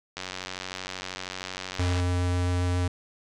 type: click train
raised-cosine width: 0.2 ms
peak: -16 dBFS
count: 171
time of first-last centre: 0.17-2 s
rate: 92.9 Hz
type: tone with vibrato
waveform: square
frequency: 89.3 Hz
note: F2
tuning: 39 cents sharp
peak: -24 dBFS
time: 1.79-2.88 s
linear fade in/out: 5 ms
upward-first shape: sine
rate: 7.3 Hz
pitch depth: 8 cents each way
effects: resampled to 22050 Hz